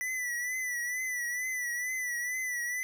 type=tone with vibrato; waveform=square; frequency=1975.5 Hz; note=B6; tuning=in tune; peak=-32 dBFS; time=0.01-2.83 s; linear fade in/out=0 ms; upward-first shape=triangle; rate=2.2 Hz; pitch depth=68 cents each way; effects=none